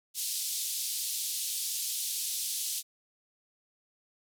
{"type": "band-pass noise", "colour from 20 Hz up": "white", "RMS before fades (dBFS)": -34, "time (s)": [0.14, 2.83], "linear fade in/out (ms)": 50, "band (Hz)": [3400, 13000], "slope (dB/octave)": 24, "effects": []}